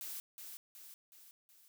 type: noise with echo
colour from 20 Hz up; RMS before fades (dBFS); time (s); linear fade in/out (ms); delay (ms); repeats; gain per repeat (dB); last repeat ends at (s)
blue; -44; 0.01-0.2; 0; 370; 4; -5; 1.68
effects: none